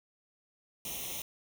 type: noise with comb filter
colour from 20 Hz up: white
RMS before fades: -39 dBFS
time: 0.85-1.22 s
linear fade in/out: 2 ms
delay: 0.32 ms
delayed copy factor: +0.85
effects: none